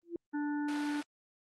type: tone with exponential growth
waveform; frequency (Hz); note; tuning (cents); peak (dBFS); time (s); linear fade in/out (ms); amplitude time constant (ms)
sine; 341.1; F4; -41; -31; 0.03-0.16; 2; 27
type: harmonic tone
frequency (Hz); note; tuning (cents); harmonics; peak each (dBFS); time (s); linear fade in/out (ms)
293.7; D4; 0; 1 / 3 / 5 / 6; -32 / -43 / -45 / -52; 0.33-1.02; 20
type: band-pass noise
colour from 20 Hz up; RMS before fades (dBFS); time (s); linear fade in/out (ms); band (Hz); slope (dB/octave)
white; -46; 0.68-1.03; 5; 290 to 3800; 12
effects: Opus 32 kbps